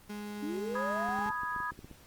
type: tone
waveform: 35% pulse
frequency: 207.7 Hz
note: G#3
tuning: in tune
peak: -36 dBFS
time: 0.09-1.3 s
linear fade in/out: 10 ms
type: linear sweep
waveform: sine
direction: up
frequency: 274.2 to 880 Hz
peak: -34 dBFS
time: 0.42-1.32 s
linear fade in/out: 10 ms
type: chord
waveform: sine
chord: G# minor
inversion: first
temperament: equal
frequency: 987.8 / 1244.5 / 1661.2 Hz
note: B5 / D#6 / G#6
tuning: 0 / 0 / 0 cents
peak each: -37 dBFS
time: 0.75-1.71 s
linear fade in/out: 5 ms
type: clicks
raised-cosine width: 3 ms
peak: -34 dBFS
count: 11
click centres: 1.089 / 1.189 / 1.262 / 1.303 / 1.434 / 1.563 / 1.603 / 1.72 / 1.791 / 1.845 / 1.913 s
effects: pink hiss -58 dBFS RMS until 2.06 s + Opus 24 kbps